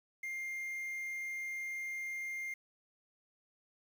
triangle tone with quantisation, 2111 Hz, C7, 15 cents sharp, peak -36 dBFS, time 0.23-2.54 s, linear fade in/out 5 ms, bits 10, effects none

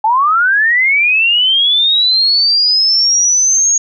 sine linear sweep, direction up, 843 to 6645 Hz, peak -8 dBFS, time 0.04-3.78 s, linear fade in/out 5 ms, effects none

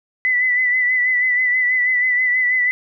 sine tone with vibrato, 1996 Hz, B6, 18 cents sharp, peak -14 dBFS, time 0.25-2.71 s, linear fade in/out 0 ms, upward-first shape sine, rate 6.2 Hz, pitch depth 36 cents each way, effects none

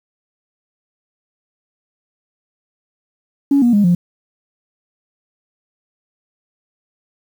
sine tone with pitch steps, 280.2 / 239.7 / 205.1 / 175.5 Hz, C#4 / A#3 / G#3 / F3, +19 / +48 / -21 / +9 cents, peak -8 dBFS, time 3.51-3.95 s, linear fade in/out 5 ms, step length 110 ms, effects tanh soft clip ceiling -5 dBFS + 7-bit

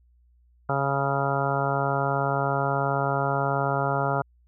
harmonic tone, 138.59 Hz, C#3, in tune, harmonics 1 / 2 / 3 / 4 / 5 / 6 / 7 / 8 / 9 / 10, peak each -28 / -36 / -32 / -31 / -29 / -32 / -32 / -42 / -32 / -32 dBFS, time 0.69-4.22 s, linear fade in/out 5 ms, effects added 60 Hz sine -57 dBFS peak until 4.47 s

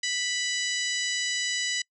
harmonic tone, 987.8 Hz, B5, in tune, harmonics 2 / 3 / 4 / 5 / 6 / 7 / 8, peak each -31 / -33 / -34 / -35 / -36 / -36 / -37 dBFS, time 0.03-1.82 s, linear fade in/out 5 ms, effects noise-tail reverb RT60 0.1 s tail -26 dB re dry

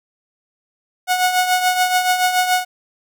sawtooth tone with tremolo, 732 Hz, F#5, 19 cents flat, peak -8 dBFS, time 1.07-2.65 s, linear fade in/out 50 ms, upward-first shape triangle, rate 7 Hz, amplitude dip 65%, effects none

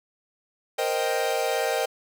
45% pulse chord, C minor seventh, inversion third, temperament equal, 466.2 / 523.3 / 622.3 / 784 Hz, Bb4 / C5 / Eb5 / G5, 0 / 0 / 0 / 0 cents, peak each -29 dBFS, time 0.78-1.86 s, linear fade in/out 10 ms, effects none

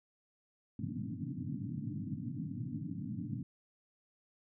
pink band-pass noise, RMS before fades -40 dBFS, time 0.79-3.43 s, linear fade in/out 5 ms, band 100 to 300 Hz, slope 96 dB/octave, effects none

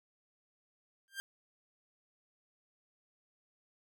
sawtooth tone with exponential growth, 1588 Hz, G6, 22 cents sharp, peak -31 dBFS, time 1.08-1.2 s, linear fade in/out 0 ms, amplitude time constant 24 ms, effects none

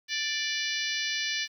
harmonic tone, 587.3 Hz, D5, in tune, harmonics 3 / 4 / 5 / 6 / 7 / 8 / 9 / 10, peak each -34 / -35 / -36 / -37 / -37 / -38 / -39 / -39 dBFS, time 0.08-1.48 s, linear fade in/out 50 ms, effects 10-bit

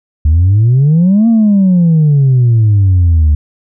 sine exponential two-way sweep, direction up then down, 73.2 to 233.1 to 73.2 Hz, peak -3 dBFS, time 0.25-3.35 s, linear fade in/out 5 ms, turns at 1.28 s, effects tanh soft clip ceiling -3 dBFS

